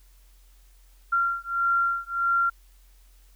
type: beating tone pair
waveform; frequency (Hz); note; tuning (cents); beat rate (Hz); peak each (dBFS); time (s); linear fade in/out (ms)
sine; 1378 / 1379.6; F6 / F6; -24 / -22; 1.6; -25; 1.12-2.5; 10
effects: added 44 Hz sine -52 dBFS peak until 3.35 s + white hiss -63 dBFS RMS until 3.35 s